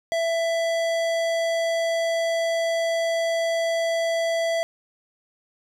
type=tone with hard clipping; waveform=sine; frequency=664 Hz; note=E5; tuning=12 cents sharp; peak=-23 dBFS; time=0.12-4.63 s; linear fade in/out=0 ms; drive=17 dB; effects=none